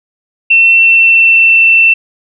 sine tone with pitch glide, 2699 to 2682 Hz, E7 to E7, +40 to +29 cents, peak -3 dBFS, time 0.5-1.94 s, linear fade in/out 10 ms, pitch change -11 cents, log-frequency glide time 0.72-1.61 s, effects none

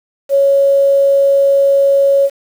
sine tone with quantisation, 554.4 Hz, C#5, in tune, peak -7 dBFS, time 0.29-2.3 s, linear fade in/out 50 ms, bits 6, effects none

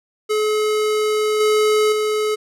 square tone with level steps, 427.3 Hz, G#4, 49 cents sharp, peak -17 / -14 / -18 dBFS, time 0.29-2.36 s, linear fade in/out 20 ms, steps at 1.4 / 1.92 s, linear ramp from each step 5 ms, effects low-pass 11000 Hz 12 dB/octave

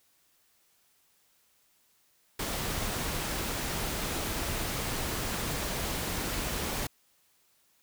pink noise, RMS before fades -33 dBFS, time 2.39-6.87 s, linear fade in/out 5 ms, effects white hiss -68 dBFS RMS until 7.82 s

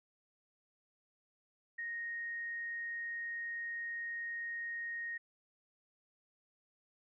sine tone, 1864.7 Hz, A#6, in tune, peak -38 dBFS, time 1.78-5.18 s, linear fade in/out 10 ms, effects none

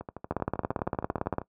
two click trains, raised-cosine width 1 ms, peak -23 / -13 dBFS, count 19 / 20, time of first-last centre 0.01-1.416 / 0.31-1.383 s, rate 12.8 / 17.7 Hz, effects noise-tail reverb RT60 0.1 s tail -20 dB re dry + high-pass 60 Hz 12 dB/octave

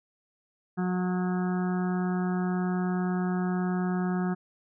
harmonic tone, 181.9 Hz, F#3, 29 cents flat, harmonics 1 / 2 / 4 / 5 / 6 / 7 / 8 / 9, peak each -26 / -34 / -38 / -45 / -47 / -42 / -45 / -44 dBFS, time 0.77-4.35 s, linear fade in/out 20 ms, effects none

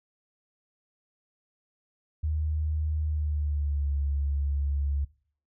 sine tone with pitch glide, 77 to 70.61 Hz, D#2 to C#2, -17 to +33 cents, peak -25 dBFS, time 2.23-5.05 s, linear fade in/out 10 ms, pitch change -150 cents, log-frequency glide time 3.03-3.92 s, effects noise-tail reverb RT60 0.5 s tail -21 dB re dry

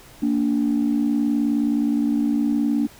sine tone pair together, 229.7 / 289 Hz, A#3 / D4, -25 / -28 cents, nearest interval major third, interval 397 cents, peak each -20 / -19 dBFS, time 0.22-2.87 s, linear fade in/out 10 ms, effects tanh soft clip ceiling -12 dBFS + pink hiss -47 dBFS RMS until 2.99 s

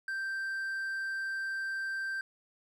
triangle tone, 1568 Hz, G6, in tune, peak -31 dBFS, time 0.08-2.21 s, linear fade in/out 2 ms, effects none

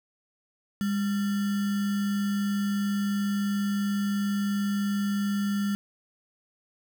sine tone with sample-and-hold, 202.1 Hz, G#3, 47 cents flat, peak -24 dBFS, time 0.81-5.75 s, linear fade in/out 0 ms, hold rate 1575 Hz, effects none

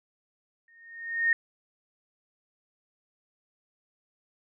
sine tone with exponential growth, 1844 Hz, A#6, 19 cents flat, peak -18 dBFS, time 0.68-1.33 s, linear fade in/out 2 ms, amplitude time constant 140 ms, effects none

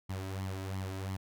sawtooth tone with flanger, 95.5 Hz, G2, 45 cents flat, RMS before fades -38 dBFS, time 0.09-1.17 s, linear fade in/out 10 ms, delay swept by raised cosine 0.94 to 3.14 ms, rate 2.9 Hz, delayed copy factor +0.65, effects none

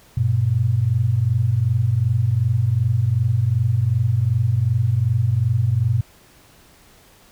sine tone pair together, 98 / 120.65 Hz, G2 / B2, 0 / -40 cents, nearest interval major third, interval 360 cents, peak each -20 / -17 dBFS, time 0.17-6.01 s, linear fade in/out 5 ms, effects pink hiss -51 dBFS RMS until 7.31 s

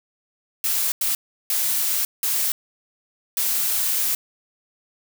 blue noise bursts at uneven times, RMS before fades -22 dBFS, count 5, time 0.64-0.92 / 1.01-1.15 / 1.5-2.05 / 2.23-2.52 / 3.37-4.15 s, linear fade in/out 2 ms, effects none

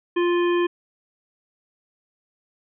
harmonic tone with a mistuned harmonic, 349.2 Hz, F4, in tune, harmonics 1 / 3 / 5 / 7 / 9, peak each -18 / -28 / -32 / -35 / -37 dBFS, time 0.16-0.67 s, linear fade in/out 10 ms, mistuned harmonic 7, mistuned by +18 cents, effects none

